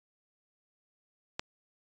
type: click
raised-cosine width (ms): 0.2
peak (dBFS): -15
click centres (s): 1.395
effects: resampled to 16000 Hz